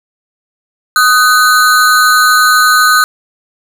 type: ring-modulated tone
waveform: square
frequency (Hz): 1376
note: F6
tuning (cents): -26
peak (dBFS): -3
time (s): 0.96-3.04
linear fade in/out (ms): 0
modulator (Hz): 126
effects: none